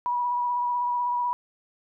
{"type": "tone with vibrato", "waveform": "sine", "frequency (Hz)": 973, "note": "B5", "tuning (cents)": -26, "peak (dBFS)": -23, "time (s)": [0.06, 1.33], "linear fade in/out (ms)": 0, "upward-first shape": "triangle", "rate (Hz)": 16, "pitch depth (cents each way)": 27, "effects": []}